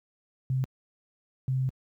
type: tone bursts at uneven times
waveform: sine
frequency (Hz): 130.81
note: C3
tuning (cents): 0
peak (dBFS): -24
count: 2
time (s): 0.5-0.64 / 1.48-1.69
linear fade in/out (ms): 0
effects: high-pass 60 Hz 12 dB/octave + 11-bit